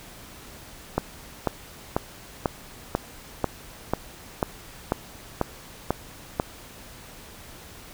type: click train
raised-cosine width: 1 ms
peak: -7 dBFS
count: 12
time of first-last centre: 0.98-6.399 s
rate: 2.03 Hz
effects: pink hiss -45 dBFS RMS until 7.93 s